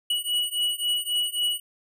square beating tone pair, 2928 / 2931.7 Hz, F#7 / F#7, -19 / -17 cents, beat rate 3.7 Hz, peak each -28 / -27 dBFS, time 0.1-1.6 s, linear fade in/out 5 ms, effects none

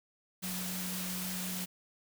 sine tone in noise, 183.4 Hz, F#3, 15 cents flat, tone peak -39 dBFS, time 0.42-1.66 s, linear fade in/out 20 ms, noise white, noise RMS -39 dBFS, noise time 0.42-1.66 s, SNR -3 dB, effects none

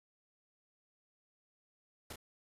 pink noise with echo, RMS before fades -45 dBFS, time 2.1-2.13 s, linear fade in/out 5 ms, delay 29 ms, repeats 1, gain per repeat -4 dB, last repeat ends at 2.159 s, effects resampled to 32000 Hz

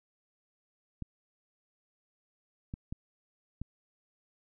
clicks, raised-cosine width 5 ms, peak -25 dBFS, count 4, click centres 1.023 / 2.739 / 2.925 / 3.616 s, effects none

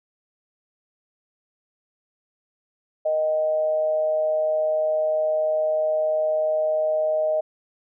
sine tone with amplitude modulation, 622.3 Hz, D#5, in tune, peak -17 dBFS, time 3.05-7.41 s, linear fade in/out 10 ms, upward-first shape sine, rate 157 Hz, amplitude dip 45%, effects none

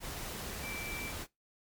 sine tone in noise, 2333 Hz, D7, 12 cents flat, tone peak -41 dBFS, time 0.61-1.13 s, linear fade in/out 50 ms, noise pink, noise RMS -41 dBFS, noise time 0-1.27 s, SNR -3 dB, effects noise-tail reverb RT60 0.2 s tail -22 dB re dry + MP3 96 kbps

